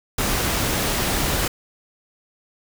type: noise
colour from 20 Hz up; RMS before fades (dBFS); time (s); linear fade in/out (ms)
pink; -22; 0.18-1.48; 5
effects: none